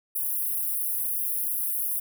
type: high-pass noise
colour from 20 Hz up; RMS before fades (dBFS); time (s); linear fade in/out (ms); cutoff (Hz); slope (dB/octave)
white; -28; 0.15-2; 10; 9800; 96
effects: none